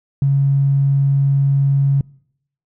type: tone with tanh clipping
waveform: triangle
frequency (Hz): 138.59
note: C#3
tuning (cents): 0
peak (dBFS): -11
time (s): 0.22-2.01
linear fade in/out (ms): 2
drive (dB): 3
effects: noise-tail reverb RT60 0.7 s tail -24 dB re dry